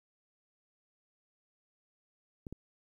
clicks, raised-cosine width 3 ms, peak -29 dBFS, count 2, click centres 2.468 / 2.526 s, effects 11-bit

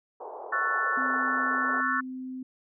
white band-pass noise, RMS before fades -40 dBFS, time 0.2-1.81 s, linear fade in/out 5 ms, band 390 to 960 Hz, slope 48 dB/octave
sine chord, F# minor seventh, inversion second, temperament equal with one note detuned, 1108.7 / 1339.2 / 1480 / 1760 Hz, C#6 / E6 / F#6 / A6, 0 / +27 / 0 / 0 cents, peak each -30 dBFS, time 0.52-2.01 s, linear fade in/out 10 ms
sine tone, 257.8 Hz, C4, 26 cents flat, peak -34 dBFS, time 0.97-2.43 s, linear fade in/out 5 ms
effects none

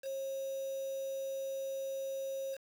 sine tone with quantisation, 540 Hz, C#5, 45 cents flat, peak -36 dBFS, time 0.02-2.58 s, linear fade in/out 50 ms, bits 8, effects none

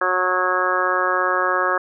harmonic tone, 182.9 Hz, F#3, 20 cents flat, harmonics 2 / 3 / 4 / 5 / 6 / 7 / 8 / 9, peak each -27 / -25 / -29 / -30 / -23 / -23 / -29 / -23 dBFS, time 0.01-1.78 s, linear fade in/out 5 ms, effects none

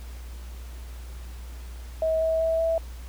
sine tone with pitch steps, 641 / 646.2 / 651.5 / 656.7 Hz, E5 / E5 / E5 / E5, -49 / -35 / -20 / -7 cents, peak -21 dBFS, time 2.02-2.78 s, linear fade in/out 2 ms, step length 190 ms, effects added 60 Hz sine -36 dBFS peak until 3.08 s + pink hiss -50 dBFS RMS until 3.08 s

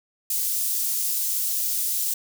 white high-pass noise, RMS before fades -25 dBFS, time 0.3-2.14 s, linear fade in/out 5 ms, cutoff 6600 Hz, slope 12 dB/octave, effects none

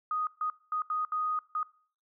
sine tone bursts at uneven times, 1244.5 Hz, D#6, in tune, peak -28 dBFS, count 6, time 0.11-0.27 / 0.41-0.5 / 0.72-0.82 / 0.9-1.05 / 1.12-1.39 / 1.55-1.63 s, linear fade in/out 2 ms, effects noise-tail reverb RT60 0.5 s tail -23 dB re dry

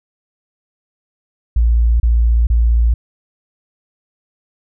sine tone bursts, 57.7 Hz, A#1, 17 cents flat, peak -9 dBFS, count 3, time 1.56-2.94 s, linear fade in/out 5 ms, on 440 ms, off 30 ms, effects none

